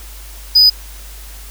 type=tone; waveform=triangle; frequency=4977 Hz; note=D#8; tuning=in tune; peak=-4 dBFS; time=0.55-0.7 s; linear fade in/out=10 ms; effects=added 50 Hz sine -32 dBFS peak until 1.5 s + white hiss -38 dBFS RMS until 1.5 s